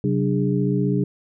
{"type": "tone cluster", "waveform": "sine", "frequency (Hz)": [133.7, 189.2, 295.2, 408.9], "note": ["C3", "F#3", "D4", "G#4"], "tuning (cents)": [38, 39, 9, -27], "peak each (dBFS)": [-22, -22, -25, -26], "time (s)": [0.04, 1.04], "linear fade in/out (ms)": 2, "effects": []}